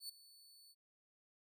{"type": "tone with ADSR envelope", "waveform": "sawtooth", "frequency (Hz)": 4464, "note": "C#8", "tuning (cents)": 11, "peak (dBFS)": -40, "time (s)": [0, 0.75], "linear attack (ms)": 91, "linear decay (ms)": 8, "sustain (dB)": -18, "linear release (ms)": 42, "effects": []}